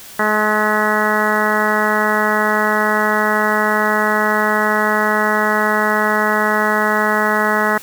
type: harmonic tone with a mistuned harmonic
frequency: 212.6 Hz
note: G#3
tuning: 41 cents sharp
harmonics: 1 / 2 / 3 / 4 / 5 / 6 / 7 / 8 / 9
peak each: -22 / -22 / -22 / -22 / -22 / -22 / -22 / -22 / -22 dBFS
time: 0.19-7.78 s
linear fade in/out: 5 ms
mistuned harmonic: 9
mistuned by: +20 cents
effects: white hiss -37 dBFS RMS until 7.82 s